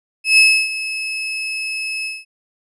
35% pulse tone with ADSR envelope, 2590 Hz, E7, 31 cents flat, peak -5 dBFS, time 0.24-2.25 s, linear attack 140 ms, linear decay 300 ms, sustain -15 dB, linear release 200 ms, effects resampled to 24000 Hz

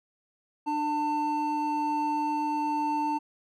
triangle tone pair together, 298.7 / 895 Hz, D4 / A5, +29 / +29 cents, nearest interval octave + perfect fifth, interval 1900 cents, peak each -29 / -25 dBFS, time 0.66-3.19 s, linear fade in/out 20 ms, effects none

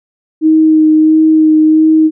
sine tone with vibrato, 313.2 Hz, D#4, 11 cents sharp, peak -4 dBFS, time 0.41-2.11 s, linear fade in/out 50 ms, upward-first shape sine, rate 1.5 Hz, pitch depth 14 cents each way, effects none

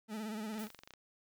40% pulse tone with vibrato, 215.9 Hz, A3, 33 cents flat, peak -38 dBFS, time 0.08-0.69 s, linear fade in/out 50 ms, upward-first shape sine, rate 17 Hz, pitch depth 63 cents each way
clicks, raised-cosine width 0.2 ms, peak -33 dBFS, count 11, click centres 0.541 / 0.58 / 0.638 / 0.669 / 0.703 / 0.747 / 0.79 / 0.835 / 0.875 / 0.907 / 0.937 s
blue noise with exponential decay, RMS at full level -48 dBFS, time 0.59-0.94 s, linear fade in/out 5 ms, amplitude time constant 76 ms
effects none

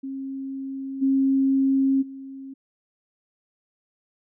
sine tone with level steps, 269.5 Hz, C#4, 49 cents flat, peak -29 / -17 / -35 dBFS, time 0.03-2.54 s, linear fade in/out 10 ms, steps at 1.01 / 2.01 s, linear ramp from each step 20 ms, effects none

